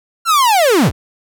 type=linear sweep; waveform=45% pulse; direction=down; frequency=1396.9 to 46.25 Hz; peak=-9 dBFS; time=0.25-0.92 s; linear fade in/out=50 ms; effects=none